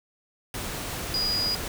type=tone in noise; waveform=sine; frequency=4900 Hz; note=D#8; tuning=27 cents flat; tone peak=-24 dBFS; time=1.14-1.55 s; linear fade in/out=2 ms; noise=pink; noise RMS=-33 dBFS; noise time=0.54-1.68 s; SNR=+6 dB; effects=none